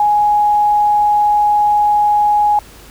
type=tone; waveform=sine; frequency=833 Hz; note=G#5; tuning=5 cents sharp; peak=-9 dBFS; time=0-2.59 s; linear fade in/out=2 ms; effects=added 50 Hz sine -42 dBFS peak until 2.9 s + pink hiss -40 dBFS RMS until 2.9 s